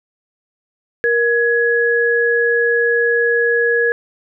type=tone pair together; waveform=sine; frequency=470.6 / 1677 Hz; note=A#4 / G#6; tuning=+16 / +16 cents; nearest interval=octave + minor seventh; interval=2200 cents; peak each=-15 dBFS; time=1.04-3.92 s; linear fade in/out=0 ms; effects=none